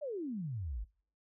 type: exponential sweep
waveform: sine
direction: down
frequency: 627 to 46 Hz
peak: -36 dBFS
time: 0.01-0.85 s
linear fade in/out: 20 ms
effects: noise-tail reverb RT60 0.5 s tail -24 dB re dry